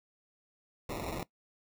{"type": "noise with sample-and-hold", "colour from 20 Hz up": "blue", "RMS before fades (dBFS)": -38, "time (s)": [0.89, 1.23], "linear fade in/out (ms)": 2, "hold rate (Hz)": 1575, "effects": ["noise-tail reverb RT60 0.1 s tail -19 dB re dry"]}